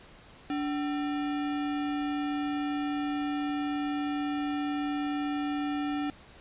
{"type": "tone with sample-and-hold", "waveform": "sine", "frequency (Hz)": 290.4, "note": "D4", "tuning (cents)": -19, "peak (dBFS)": -28, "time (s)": [0.5, 6.1], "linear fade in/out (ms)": 0, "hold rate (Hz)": 1050, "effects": ["pink hiss -53 dBFS RMS until 6.4 s", "resampled to 8000 Hz"]}